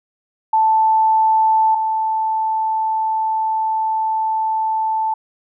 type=tone pair in turn; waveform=sine; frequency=880 / 880 Hz; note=A5 / A5; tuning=0 / 0 cents; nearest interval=unison; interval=0 cents; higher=neither; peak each=-11 / -16 dBFS; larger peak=first; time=0.53-1.75 / 1.75-5.14 s; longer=second; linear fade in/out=5 ms; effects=none